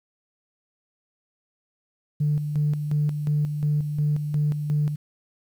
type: tone with tremolo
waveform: sine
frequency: 148.7 Hz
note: D3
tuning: 22 cents sharp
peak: -18 dBFS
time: 2.2-4.96 s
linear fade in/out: 10 ms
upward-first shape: square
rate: 2.8 Hz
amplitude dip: 55%
effects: tanh soft clip ceiling -15 dBFS + 9-bit